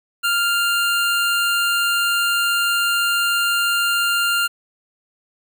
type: tone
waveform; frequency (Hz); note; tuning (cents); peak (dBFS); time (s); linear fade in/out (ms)
25% pulse; 1396.9; F6; 0; -13; 0.23-4.48; 20
effects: 8-bit